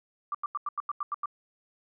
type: tone bursts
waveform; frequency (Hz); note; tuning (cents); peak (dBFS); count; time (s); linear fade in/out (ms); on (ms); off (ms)
sine; 1175; D6; +1; -28; 9; 0.32-1.258; 2; 26; 88
effects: none